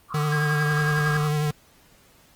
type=band-pass noise; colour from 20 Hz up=white; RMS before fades=-34 dBFS; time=0.08-1.31 s; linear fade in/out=50 ms; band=1100 to 1300 Hz; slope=96 dB/octave
type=tone with vibrato; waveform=square; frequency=150 Hz; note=D3; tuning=37 cents sharp; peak=-22 dBFS; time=0.14-1.51 s; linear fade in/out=5 ms; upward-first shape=triangle; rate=11 Hz; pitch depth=33 cents each way
type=tone with tremolo; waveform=triangle; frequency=1628 Hz; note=G#6; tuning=35 cents flat; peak=-22 dBFS; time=0.32-1.17 s; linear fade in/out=2 ms; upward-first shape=sine; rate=11 Hz; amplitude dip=50%
effects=pink hiss -56 dBFS RMS until 2.35 s + Opus 24 kbps